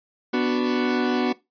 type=chord; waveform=40% pulse; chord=B minor; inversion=none; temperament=equal; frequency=246.9 / 293.7 / 370 Hz; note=B3 / D4 / F#4; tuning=0 / 0 / 0 cents; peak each=-22 / -26 / -24 dBFS; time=0.33-1.33 s; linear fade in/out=10 ms; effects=noise-tail reverb RT60 0.2 s tail -19 dB re dry + resampled to 11025 Hz